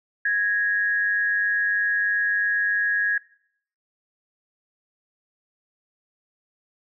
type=tone pair together; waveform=sine; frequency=1658 / 1854.9 Hz; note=G#6 / A#6; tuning=-3 / -9 cents; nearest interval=major second; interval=194 cents; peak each=-20 / -28 dBFS; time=0.25-3.18 s; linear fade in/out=5 ms; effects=noise-tail reverb RT60 0.6 s tail -19 dB re dry